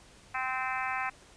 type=harmonic tone; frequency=259.1 Hz; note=C4; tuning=17 cents flat; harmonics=3 / 4 / 5 / 6 / 7 / 8 / 9 / 10; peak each=-36 / -37 / -38 / -39 / -39 / -40 / -41 / -41 dBFS; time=0.34-1.1 s; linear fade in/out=10 ms; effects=pink hiss -56 dBFS RMS until 1.36 s + resampled to 22050 Hz